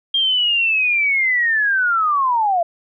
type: linear sweep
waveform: sine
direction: down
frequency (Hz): 3221 to 661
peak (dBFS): -14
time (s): 0.14-2.63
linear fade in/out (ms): 5
effects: none